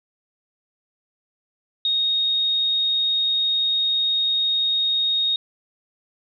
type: tone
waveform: sine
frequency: 3729 Hz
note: A#7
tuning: in tune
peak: -18 dBFS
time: 1.85-5.36 s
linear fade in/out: 2 ms
effects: none